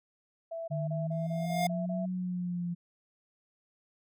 sine tone bursts, 662 Hz, E5, 7 cents sharp, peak -35 dBFS, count 8, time 0.51-2.059 s, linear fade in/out 10 ms, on 170 ms, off 27 ms
sine exponential two-way sweep, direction up then down, 150 to 185 to 172.6 Hz, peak -31 dBFS, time 0.7-2.75 s, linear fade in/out 20 ms, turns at 2.04 s
square tone with exponential growth, 708 Hz, F5, 23 cents sharp, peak -26 dBFS, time 1.11-1.67 s, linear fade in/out 5 ms, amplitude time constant 120 ms
effects none

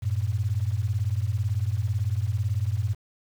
sine beating tone pair, 94.3 / 112.3 Hz, F#2 / A2, +33 / +36 cents, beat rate 18 Hz, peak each -26 dBFS, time 0.02-2.95 s, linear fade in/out 20 ms, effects 8-bit

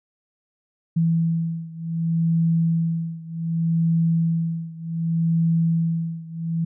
sine beating tone pair, 165 / 165.66 Hz, E3 / E3, +2 / +9 cents, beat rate 0.66 Hz, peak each -21 / -23 dBFS, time 0.96-6.65 s, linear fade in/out 10 ms, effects none

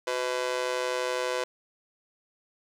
sawtooth tone with amplitude modulation, 503 Hz, B4, 32 cents sharp, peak -19 dBFS, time 0.07-1.44 s, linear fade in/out 5 ms, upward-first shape sine, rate 132 Hz, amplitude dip 100%, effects low-pass 8000 Hz 12 dB/octave + 10-bit

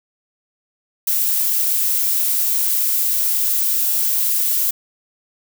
violet noise, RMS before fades -18 dBFS, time 1.07-4.71 s, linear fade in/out 5 ms, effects none

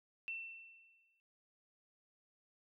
sine tone with exponential decay, 2688 Hz, E7, 33 cents sharp, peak -38 dBFS, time 0.28-1.2 s, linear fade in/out 0 ms, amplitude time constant 200 ms, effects none

